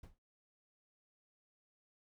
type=noise with exponential decay; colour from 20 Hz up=brown; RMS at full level=-45 dBFS; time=0.03-0.19 s; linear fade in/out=5 ms; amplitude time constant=34 ms; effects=none